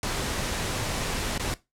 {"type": "noise with dropouts", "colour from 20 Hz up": "pink", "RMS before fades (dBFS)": -29, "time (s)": [0.03, 1.54], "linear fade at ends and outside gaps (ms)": 1, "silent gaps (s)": [1.379, 1.396], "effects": ["noise-tail reverb RT60 0.2 s tail -17 dB re dry", "low-pass 10000 Hz 12 dB/octave"]}